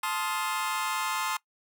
sawtooth chord, F dominant seventh, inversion first, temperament just, 873.1 / 1047.7 / 1257.2 / 1396.9 Hz, A5 / C6 / Eb6 / F6, -14 / +2 / +18 / 0 cents, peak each -30 / -28 / -31 / -34 dBFS, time 0.03-1.37 s, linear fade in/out 5 ms, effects noise-tail reverb RT60 0.1 s tail -21 dB re dry

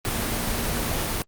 sine tone in noise, 233.1 Hz, A#3, in tune, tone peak -35 dBFS, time 0.07-0.89 s, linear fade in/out 0 ms, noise pink, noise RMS -26 dBFS, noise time 0.05-1.22 s, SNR -12 dB, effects Opus 24 kbps

